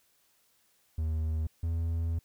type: tone pair in turn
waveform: triangle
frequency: 79.1 / 82.83 Hz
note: D#2 / E2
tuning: +29 / +9 cents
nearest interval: minor second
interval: 80 cents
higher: second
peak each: -26 dBFS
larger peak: neither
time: 0.98-1.47 / 1.63-2.19 s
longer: second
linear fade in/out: 5 ms
effects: white hiss -69 dBFS RMS until 2.24 s